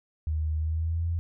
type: tone with pitch glide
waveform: sine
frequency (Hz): 77.78 to 84.33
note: D#2 to E2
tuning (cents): 0 to +40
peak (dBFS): -25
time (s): 0.27-1.19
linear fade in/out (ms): 0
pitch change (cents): +140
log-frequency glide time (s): 0.57-1.07
effects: none